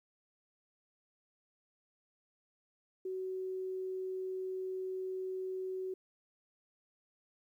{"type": "tone", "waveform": "sine", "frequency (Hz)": 374.8, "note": "F#4", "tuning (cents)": 22, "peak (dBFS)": -36, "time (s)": [3.05, 5.94], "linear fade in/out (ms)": 5, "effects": ["12-bit"]}